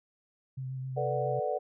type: tone with vibrato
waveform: sine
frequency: 130.81 Hz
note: C3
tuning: in tune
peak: -34 dBFS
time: 0.57-1.4 s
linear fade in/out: 10 ms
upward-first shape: sine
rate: 7.5 Hz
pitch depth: 20 cents each way
type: chord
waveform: sine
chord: B minor seventh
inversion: third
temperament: equal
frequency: 440 / 493.9 / 587.3 / 740 Hz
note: A4 / B4 / D5 / F#5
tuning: 0 / 0 / 0 / 0 cents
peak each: -35 / -34 / -33 / -34 dBFS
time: 0.96-1.59 s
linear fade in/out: 20 ms
effects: none